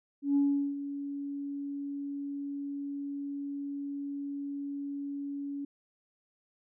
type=tone with ADSR envelope; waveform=sine; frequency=282.3 Hz; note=C#4; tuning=32 cents sharp; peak=-21 dBFS; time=0.22-5.65 s; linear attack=140 ms; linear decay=390 ms; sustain=-13 dB; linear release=5 ms; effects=tanh soft clip ceiling -19 dBFS